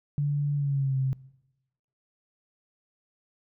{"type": "tone with pitch glide", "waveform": "sine", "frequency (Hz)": [144.6, 132.6], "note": ["D3", "C3"], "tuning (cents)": [-27, 23], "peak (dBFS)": -23, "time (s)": [0.18, 1.13], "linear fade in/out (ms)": 0, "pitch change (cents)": -150, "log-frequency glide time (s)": [0.55, 0.98], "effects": ["noise-tail reverb RT60 1.0 s tail -22 dB re dry"]}